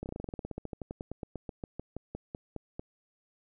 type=slowing click train; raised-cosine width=2 ms; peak=-24 dBFS; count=29; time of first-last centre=0.03-2.795 s; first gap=29 ms; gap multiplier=1.08; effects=none